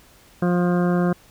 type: harmonic tone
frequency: 176.8 Hz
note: F3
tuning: 22 cents sharp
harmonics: 1 / 2 / 3 / 4 / 6 / 7 / 8 / 9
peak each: -18 / -24 / -28 / -30 / -34 / -35 / -36 / -37 dBFS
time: 0.42-1.13 s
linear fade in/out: 5 ms
effects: pink hiss -52 dBFS RMS until 1.3 s